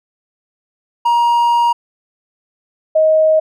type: tone pair in turn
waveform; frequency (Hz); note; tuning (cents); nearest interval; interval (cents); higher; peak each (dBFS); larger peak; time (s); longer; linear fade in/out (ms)
triangle / sine; 946 / 628.8; A#5 / D#5; +25 / +18; perfect fifth; 707; first; -8; neither; 1.05-1.73 / 2.95-3.4; first; 10
effects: none